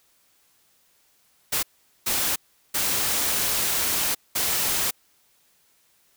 white noise bursts at uneven times, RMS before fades -24 dBFS, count 4, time 1.52-1.63 / 2.06-2.36 / 2.74-4.15 / 4.35-4.91 s, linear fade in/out 10 ms, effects white hiss -63 dBFS RMS until 6.16 s

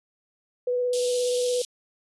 sine tone with vibrato, 493.9 Hz, B4, in tune, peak -22 dBFS, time 0.67-1.62 s, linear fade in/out 5 ms, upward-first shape square, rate 17 Hz, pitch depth 10 cents each way
pink high-pass noise, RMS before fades -33 dBFS, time 0.93-1.65 s, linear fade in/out 2 ms, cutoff 3000 Hz, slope 48 dB/octave
effects resampled to 24000 Hz

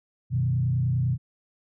sine tone with frequency modulation, 125.7 Hz, B2, 31 cents sharp, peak -21 dBFS, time 0.3-1.18 s, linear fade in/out 50 ms, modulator 30 Hz, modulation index 0.87, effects none

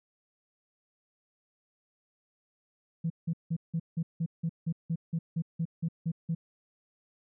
sine tone bursts, 164.81 Hz, E3, in tune, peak -26 dBFS, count 15, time 3.04-6.35 s, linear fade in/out 10 ms, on 62 ms, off 170 ms, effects tanh soft clip ceiling -23 dBFS

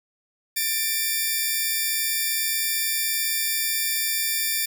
5% pulse tone pair together, 1781.8 / 2349 Hz, A6 / D7, +21 / 0 cents, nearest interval perfect fourth, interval 479 cents, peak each -15 dBFS, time 0.56-4.66 s, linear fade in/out 10 ms, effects none

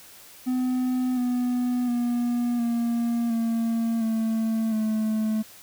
triangle tone with pitch steps, 253.3 / 246.9 / 240.7 / 234.7 / 228.8 / 223.1 / 217.5 Hz, B3 / B3 / B3 / A#3 / A#3 / A3 / A3, +44 / 0 / -44 / +12 / -32 / +24 / -20 cents, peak -20 dBFS, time 0.46-5.43 s, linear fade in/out 20 ms, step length 710 ms, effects white hiss -48 dBFS RMS until 5.62 s

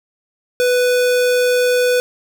square tone, 495.5 Hz, B4, 6 cents sharp, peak -13 dBFS, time 0.6-2 s, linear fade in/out 0 ms, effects none

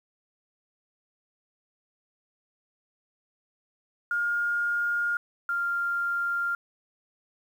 sine tone pair in turn, 1417 / 1394.3 Hz, F6 / F6, +25 / -3 cents, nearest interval unison, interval 28 cents, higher first, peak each -24 / -25 dBFS, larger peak first, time 4.11-5.17 / 5.49-6.55 s, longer neither, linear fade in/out 2 ms, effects 9-bit

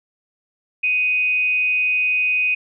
sine tone with amplitude modulation, 2500 Hz, D#7, 8 cents sharp, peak -14 dBFS, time 0.83-2.55 s, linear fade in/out 10 ms, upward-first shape sine, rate 268 Hz, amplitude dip 40%, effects none

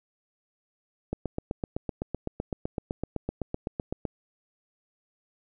click train, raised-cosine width 2 ms, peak -16 dBFS, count 24, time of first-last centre 1.13-4.052 s, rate 7.87 Hz, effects none

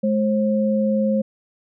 sine tone pair together, 212 / 534.2 Hz, G#3 / C5, +36 / +36 cents, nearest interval octave + major third, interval 1600 cents, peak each -18 / -21 dBFS, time 0.03-1.22 s, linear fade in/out 10 ms, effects none

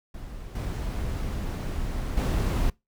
brown noise with level steps, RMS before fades -39 / -30 / -24 dBFS, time 0.14-2.7 s, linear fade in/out 5 ms, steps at 0.55 / 2.17 s, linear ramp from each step 5 ms, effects noise-tail reverb RT60 0.2 s tail -23 dB re dry

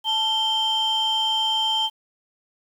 sine tone pair together, 880 / 3136 Hz, A5 / G7, 0 / 0 cents, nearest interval octave + minor seventh, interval 2200 cents, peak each -23 / -19 dBFS, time 0.04-1.9 s, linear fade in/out 50 ms, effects tanh soft clip ceiling -16 dBFS + 8-bit

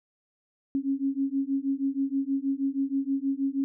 sine beating tone pair, 270.3 / 276.6 Hz, C#4 / C#4, -44 / -4 cents, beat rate 6.3 Hz, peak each -28 dBFS, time 0.75-3.64 s, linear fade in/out 0 ms, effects none

